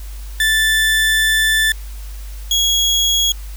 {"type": "tone pair in turn", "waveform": "30% pulse", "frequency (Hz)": [1760, 3322], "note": ["A6", "G#7"], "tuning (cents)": [0, 0], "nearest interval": "major seventh", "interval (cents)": 1100, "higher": "second", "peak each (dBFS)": -10, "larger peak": "neither", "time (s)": [[0.4, 1.72], [2.51, 3.32]], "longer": "first", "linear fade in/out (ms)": 2, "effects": ["added 50 Hz sine -27 dBFS peak until 3.56 s", "white hiss -42 dBFS RMS until 3.56 s"]}